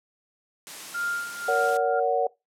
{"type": "high-pass noise", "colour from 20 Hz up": "white", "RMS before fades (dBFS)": -39, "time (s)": [0.67, 1.77], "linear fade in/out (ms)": 0, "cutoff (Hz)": 150, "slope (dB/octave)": 24}
{"type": "tone with tremolo", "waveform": "sine", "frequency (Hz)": 1400, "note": "F6", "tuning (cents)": 4, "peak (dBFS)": -25, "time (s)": [0.94, 2], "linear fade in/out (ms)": 10, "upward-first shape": "sine", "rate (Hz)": 1.9, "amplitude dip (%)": 75}
{"type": "chord", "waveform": "sine", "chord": "F# major", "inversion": "first", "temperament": "equal with one note detuned", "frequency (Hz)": [466.2, 566.7, 740], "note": ["A#4", "C#5", "F#5"], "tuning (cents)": [0, 38, 0], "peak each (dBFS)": [-25, -26, -24], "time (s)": [1.48, 2.27], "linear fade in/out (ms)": 5}
{"effects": ["noise-tail reverb RT60 0.2 s tail -21 dB re dry", "low-pass 11000 Hz 12 dB/octave"]}